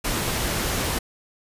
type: noise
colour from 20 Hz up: pink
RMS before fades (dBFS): -25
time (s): 0.04-0.99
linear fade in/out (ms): 10
effects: resampled to 32000 Hz